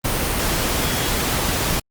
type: tone in noise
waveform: sine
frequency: 3322 Hz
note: G#7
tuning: in tune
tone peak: -32 dBFS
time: 0.82-1.1 s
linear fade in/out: 10 ms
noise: pink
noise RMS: -21 dBFS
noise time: 0.04-1.8 s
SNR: -14 dB
effects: Opus 32 kbps